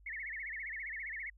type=tone with vibrato; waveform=sine; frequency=1975.5 Hz; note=B6; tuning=in tune; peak=-39 dBFS; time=0.06-1.3 s; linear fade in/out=5 ms; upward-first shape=sine; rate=15 Hz; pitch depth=210 cents each way; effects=added 50 Hz sine -58 dBFS peak until 1.37 s